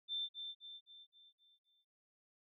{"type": "tone with echo", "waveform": "sine", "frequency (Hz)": 3559, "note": "A7", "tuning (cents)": 19, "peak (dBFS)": -37, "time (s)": [0.08, 0.29], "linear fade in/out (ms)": 50, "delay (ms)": 260, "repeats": 6, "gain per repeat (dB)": -6, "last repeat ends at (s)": 1.85, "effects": []}